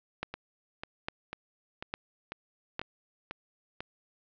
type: two click trains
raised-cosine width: 0.3 ms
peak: -21 / -16 dBFS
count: 8 / 4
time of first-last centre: 0.34-3.805 / 0.23-2.794 s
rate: 2.02 / 1.17 Hz
effects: low-pass 4000 Hz 12 dB/octave